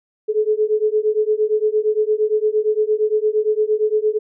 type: beating tone pair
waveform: sine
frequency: 424.4 / 433.1 Hz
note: G#4 / A4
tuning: +38 / -27 cents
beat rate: 8.7 Hz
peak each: -18 / -18 dBFS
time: 0.28-4.19 s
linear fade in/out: 20 ms
effects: none